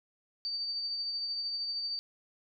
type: tone with tremolo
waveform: sine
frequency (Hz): 4611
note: D8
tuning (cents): -33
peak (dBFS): -31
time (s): 0.45-1.99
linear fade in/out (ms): 0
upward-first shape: triangle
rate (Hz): 13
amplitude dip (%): 35
effects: none